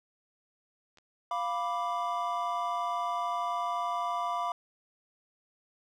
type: clicks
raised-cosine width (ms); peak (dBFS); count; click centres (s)
0.2; -40; 2; 0.973 / 0.985
type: chord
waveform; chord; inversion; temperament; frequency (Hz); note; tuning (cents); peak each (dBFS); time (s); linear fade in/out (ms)
triangle; B diminished; second; equal; 698.5 / 987.8 / 1174.7; F5 / B5 / D6; 0 / 0 / 0; -32; 1.31-4.52; 2
effects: none